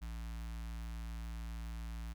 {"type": "tone with notch filter", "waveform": "square", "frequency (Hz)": 56.4, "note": "A1", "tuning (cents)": 44, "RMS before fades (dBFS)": -43, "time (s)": [0.01, 2.14], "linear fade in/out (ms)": 20, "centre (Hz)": 450, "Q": 0.66, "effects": []}